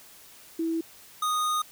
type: tone pair in turn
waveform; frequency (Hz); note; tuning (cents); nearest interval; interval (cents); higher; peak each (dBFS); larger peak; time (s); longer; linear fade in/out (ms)
sine / square; 327.7 / 1237.2; E4 / D#6; -10 / -10; octave + major seventh; 2300; second; -25; neither; 0.59-0.81 / 1.22-1.62; second; 5
effects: white hiss -51 dBFS RMS until 1.71 s